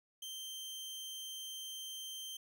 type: tone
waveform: sawtooth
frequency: 3136 Hz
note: G7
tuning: in tune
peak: -40 dBFS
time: 0.22-2.37 s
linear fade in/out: 5 ms
effects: none